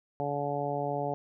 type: harmonic tone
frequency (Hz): 143.2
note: D3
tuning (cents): -43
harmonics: 1 / 2 / 3 / 4 / 5 / 6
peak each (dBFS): -37 / -39 / -36 / -35 / -34 / -38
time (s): 0.2-1.14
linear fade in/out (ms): 0
effects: none